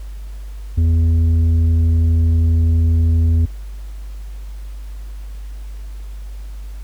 sine tone with tanh clipping, 82.41 Hz, E2, in tune, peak -12 dBFS, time 0.77-3.46 s, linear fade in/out 10 ms, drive 6 dB, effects added 50 Hz sine -27 dBFS peak until 6.83 s + pink hiss -49 dBFS RMS until 6.83 s

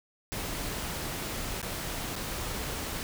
pink noise with dropouts, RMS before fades -35 dBFS, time 0.32-3.03 s, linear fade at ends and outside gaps 0 ms, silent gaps 1.616-1.628 / 2.155-2.162 s, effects none

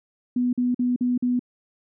sine tone bursts, 246.9 Hz, B3, in tune, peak -19 dBFS, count 5, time 0.36-1.394 s, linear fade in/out 5 ms, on 170 ms, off 46 ms, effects none

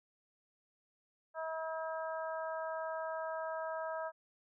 harmonic tone, 321 Hz, E4, 46 cents flat, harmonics 2 / 3 / 4 / 5, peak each -39 / -43 / -45 / -47 dBFS, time 1.34-4.12 s, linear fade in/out 50 ms, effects none

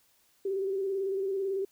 sine tone with vibrato, 388.2 Hz, G4, 17 cents flat, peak -28 dBFS, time 0.45-1.65 s, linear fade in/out 5 ms, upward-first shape square, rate 18 Hz, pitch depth 34 cents each way, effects white hiss -67 dBFS RMS until 1.71 s

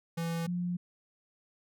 square / sine tone pair in turn, 166.9 / 176.82 Hz, E3 / F3, +22 / +22 cents, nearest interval minor second, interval 100 cents, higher second, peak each -32 / -30 dBFS, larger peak second, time 0.17-0.47 / 0.47-0.77 s, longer neither, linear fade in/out 10 ms, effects none

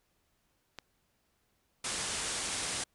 click, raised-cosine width 0.2 ms, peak -24 dBFS, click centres 0.787 s
white low-pass noise, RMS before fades -36 dBFS, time 1.84-2.84 s, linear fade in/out 5 ms, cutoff 10000 Hz, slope 96 dB/octave
effects pink hiss -75 dBFS RMS until 2.94 s

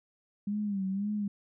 sine tone with vibrato, 200 Hz, G3, 35 cents sharp, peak -29 dBFS, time 0.47-1.28 s, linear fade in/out 5 ms, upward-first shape sine, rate 1.9 Hz, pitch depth 90 cents each way, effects none

